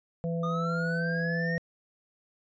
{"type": "harmonic tone", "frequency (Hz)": 167.5, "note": "E3", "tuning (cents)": 28, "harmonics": [1, 3, 4], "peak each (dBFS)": [-29, -34, -41], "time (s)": [0.24, 1.58], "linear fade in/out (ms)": 0}
{"type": "linear sweep", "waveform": "triangle", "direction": "up", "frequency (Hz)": [1207, 1864.7], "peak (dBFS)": -30, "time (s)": [0.43, 1.58], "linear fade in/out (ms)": 5}
{"effects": ["resampled to 16000 Hz"]}